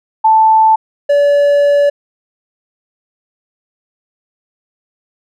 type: tone pair in turn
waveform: sine / triangle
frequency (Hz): 880 / 574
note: A5 / D5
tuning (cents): 0 / -40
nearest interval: perfect fifth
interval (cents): 740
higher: first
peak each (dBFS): -5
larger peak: neither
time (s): 0.24-0.76 / 1.09-1.9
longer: second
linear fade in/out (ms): 10
effects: none